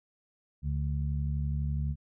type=harmonic tone; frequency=72.1 Hz; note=D2; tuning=31 cents flat; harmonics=1 / 2 / 3; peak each=-30 / -32 / -42 dBFS; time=0.62-1.96 s; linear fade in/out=50 ms; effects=none